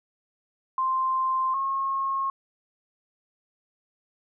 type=tone pair in turn; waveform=sine; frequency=1046.5 / 1083.4 Hz; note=C6 / C#6; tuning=0 / -40 cents; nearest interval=minor second; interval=60 cents; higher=second; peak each=-22 / -24 dBFS; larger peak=first; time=0.78-1.54 / 1.54-2.3 s; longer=neither; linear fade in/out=2 ms; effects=none